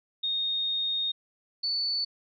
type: tone pair in turn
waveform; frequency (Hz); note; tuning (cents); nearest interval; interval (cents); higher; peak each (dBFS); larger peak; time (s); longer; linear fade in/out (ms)
sine; 3700 / 4479; A#7 / C#8; -14 / +17; minor third; 331; second; -26; neither; 0.23-1.12 / 1.63-2.05; first; 10
effects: none